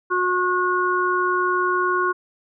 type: harmonic tone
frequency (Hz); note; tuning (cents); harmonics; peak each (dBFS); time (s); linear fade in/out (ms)
362.9; F#4; -34; 1 / 3 / 4; -23 / -21 / -23; 0.1-2.13; 20
effects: none